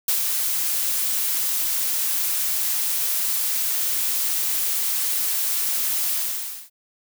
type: noise with ADSR envelope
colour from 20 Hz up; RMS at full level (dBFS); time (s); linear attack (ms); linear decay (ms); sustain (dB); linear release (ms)
blue; -20; 0.08-6.7; 6; 96; -3; 580
effects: none